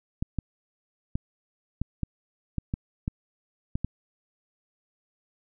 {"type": "clicks", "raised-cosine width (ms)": 5, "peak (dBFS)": -15, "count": 10, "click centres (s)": [0.225, 0.387, 1.155, 1.816, 2.033, 2.583, 2.739, 3.079, 3.755, 3.846], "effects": []}